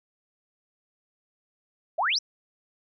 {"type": "exponential sweep", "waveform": "sine", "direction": "up", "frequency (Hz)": [587.3, 6090], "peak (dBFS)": -22, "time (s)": [1.98, 2.19], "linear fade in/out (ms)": 10, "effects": []}